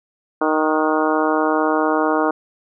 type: harmonic tone with a mistuned harmonic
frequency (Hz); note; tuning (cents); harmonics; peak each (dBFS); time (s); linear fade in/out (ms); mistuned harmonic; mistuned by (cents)
155.56; D#3; 0; 2 / 3 / 4 / 5 / 6 / 7 / 8 / 9; -20 / -22 / -23 / -24 / -25 / -25 / -26 / -27; 0.41-2.31; 5; 9; +40
effects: none